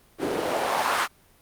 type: noise with band-pass filter sweep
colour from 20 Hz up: white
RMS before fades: -25 dBFS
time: 0.18-1.08 s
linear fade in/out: 50 ms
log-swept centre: 300 to 1300 Hz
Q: 1.6
effects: pink hiss -58 dBFS RMS until 1.41 s + Opus 32 kbps